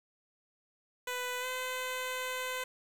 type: tone with pitch glide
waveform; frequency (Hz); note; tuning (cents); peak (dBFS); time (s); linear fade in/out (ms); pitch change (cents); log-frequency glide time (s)
10% pulse; 497.4 to 510.2; B4 to C5; +12 to -44; -26; 1.07-2.64; 5; +44; 1.4-1.46
effects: 9-bit